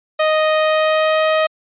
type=tone with pitch glide; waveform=sawtooth; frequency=622.3 to 628.1 Hz; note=D#5 to D#5; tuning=0 to +16 cents; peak=-9 dBFS; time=0.19-1.47 s; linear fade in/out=10 ms; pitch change=+16 cents; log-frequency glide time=0.59-1.25 s; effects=resampled to 8000 Hz